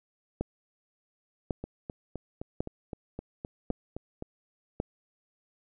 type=two click trains; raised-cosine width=2 ms; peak=-16 / -23 dBFS; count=5 / 11; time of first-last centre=0.41-4.801 / 1.64-4.224 s; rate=0.911 / 3.87 Hz; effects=none